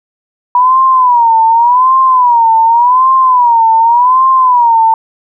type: tone with vibrato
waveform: sine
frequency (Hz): 972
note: B5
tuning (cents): -28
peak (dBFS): -4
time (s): 0.55-4.94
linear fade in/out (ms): 2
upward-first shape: sine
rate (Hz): 0.87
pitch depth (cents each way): 140
effects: none